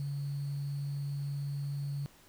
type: tone with sample-and-hold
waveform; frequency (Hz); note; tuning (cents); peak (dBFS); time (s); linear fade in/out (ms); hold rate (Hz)
sine; 141.6; C#3; +37; -33; 0-2.06; 0; 4410
effects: pink hiss -60 dBFS RMS until 2.28 s